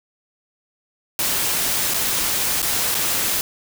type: noise with dropouts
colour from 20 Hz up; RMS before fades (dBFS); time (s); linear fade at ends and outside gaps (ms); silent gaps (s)
white; -21; 1.19-3.41; 1; 1.938-1.943 / 2.619-2.627 / 2.945-2.95
effects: none